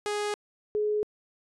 sawtooth / sine tone pair in turn, 415.3 / 421.6 Hz, G#4 / G#4, 0 / +26 cents, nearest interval unison, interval 26 cents, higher second, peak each -24 dBFS, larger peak neither, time 0.06-0.34 / 0.75-1.03 s, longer neither, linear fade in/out 0 ms, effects resampled to 24000 Hz

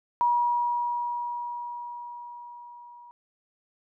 sine tone with level ramp, 960 Hz, B5, 49 cents flat, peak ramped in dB -19 to -46 dBFS, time 0.21-3.11 s, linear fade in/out 0 ms, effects none

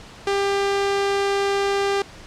sawtooth tone, 397.7 Hz, G4, 25 cents sharp, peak -15 dBFS, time 0.27-2.02 s, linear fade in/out 2 ms, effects pink hiss -42 dBFS RMS until 2.26 s + low-pass 6000 Hz 12 dB/octave

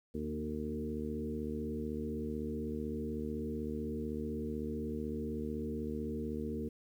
harmonic tone with a mistuned harmonic, 75.9 Hz, D#2, 42 cents flat, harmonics 1 / 2 / 3 / 4 / 5 / 6, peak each -43 / -47 / -39 / -44 / -44 / -43 dBFS, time 0.14-6.69 s, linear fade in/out 10 ms, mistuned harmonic 3, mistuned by +17 cents, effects 11-bit

